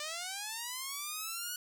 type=linear sweep; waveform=5% pulse; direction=up; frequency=587.3 to 1477 Hz; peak=-26 dBFS; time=0-1.56 s; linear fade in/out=2 ms; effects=none